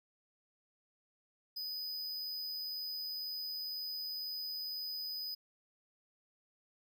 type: tone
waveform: square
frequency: 4991 Hz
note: D#8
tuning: 5 cents sharp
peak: -39 dBFS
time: 1.56-5.35 s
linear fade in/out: 10 ms
effects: none